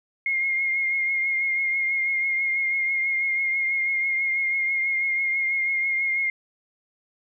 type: tone with vibrato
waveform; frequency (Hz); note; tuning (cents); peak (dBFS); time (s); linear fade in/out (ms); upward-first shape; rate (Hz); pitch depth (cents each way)
sine; 2139; C7; +38; -21; 0.26-6.3; 2; triangle; 6.1; 32
effects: none